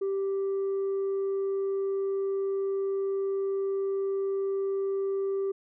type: tone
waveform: sine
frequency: 391.1 Hz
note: G4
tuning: 4 cents flat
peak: -24 dBFS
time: 0.01-5.52 s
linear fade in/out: 10 ms
effects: tanh soft clip ceiling -25 dBFS